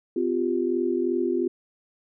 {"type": "chord", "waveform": "sine", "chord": "C suspended fourth", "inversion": "none", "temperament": "equal with one note detuned", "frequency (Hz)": [255.4, 349.2, 392], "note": ["C4", "F4", "G4"], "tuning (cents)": [-42, 0, 0], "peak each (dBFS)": [-28, -24, -28], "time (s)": [0.16, 1.48], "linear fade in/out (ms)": 5, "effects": []}